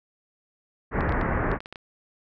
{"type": "low-pass noise", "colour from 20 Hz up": "pink", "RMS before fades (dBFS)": -25, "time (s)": [0.91, 1.59], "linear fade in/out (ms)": 50, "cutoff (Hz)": 2000, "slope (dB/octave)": 48}
{"type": "clicks", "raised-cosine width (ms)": 0.3, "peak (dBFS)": -22, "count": 9, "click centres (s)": [1.008, 1.093, 1.123, 1.213, 1.516, 1.605, 1.659, 1.726, 1.758]}
{"effects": []}